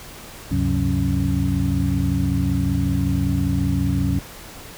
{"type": "tone cluster", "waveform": "sine", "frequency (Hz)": [73, 98.4, 133.2, 183.5, 276.8], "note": ["D2", "G2", "C3", "F#3", "C#4"], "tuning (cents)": [-10, 7, 31, -14, -2], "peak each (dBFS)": -24, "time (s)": [0.51, 4.19], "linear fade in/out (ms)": 5, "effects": ["pink hiss -39 dBFS RMS until 4.77 s"]}